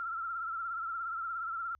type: tone with vibrato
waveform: sine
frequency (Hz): 1349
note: E6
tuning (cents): +40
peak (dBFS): -34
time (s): 0-1.75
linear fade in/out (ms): 0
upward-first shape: triangle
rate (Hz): 17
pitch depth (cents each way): 77
effects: added 69 Hz sine -67 dBFS peak until 1.79 s